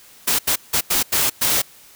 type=noise bursts at uneven times; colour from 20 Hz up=white; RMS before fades=-18 dBFS; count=6; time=0.27-0.39 / 0.47-0.56 / 0.73-0.81 / 0.9-1.03 / 1.12-1.3 / 1.41-1.62 s; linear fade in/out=10 ms; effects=white hiss -47 dBFS RMS until 1.95 s